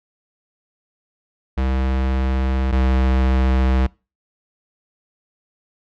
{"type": "tone pair in turn", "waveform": "square", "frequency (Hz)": [65.4, 64.8], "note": ["C2", "C2"], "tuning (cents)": [0, -16], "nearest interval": "unison", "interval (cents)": 16, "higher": "first", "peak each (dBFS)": [-18, -15], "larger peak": "second", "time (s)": [[1.57, 2.72], [2.72, 3.87]], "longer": "neither", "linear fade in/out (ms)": 10, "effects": ["noise-tail reverb RT60 0.3 s tail -24 dB re dry", "low-pass 3000 Hz 12 dB/octave"]}